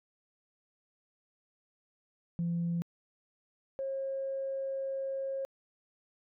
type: tone pair in turn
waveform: sine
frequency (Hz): 170.4 / 539.9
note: F3 / C#5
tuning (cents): -42 / -46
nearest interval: octave + minor sixth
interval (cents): 1996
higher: second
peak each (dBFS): -28 / -32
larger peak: first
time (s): 2.39-2.82 / 3.79-5.45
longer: second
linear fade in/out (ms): 0
effects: tanh soft clip ceiling -26 dBFS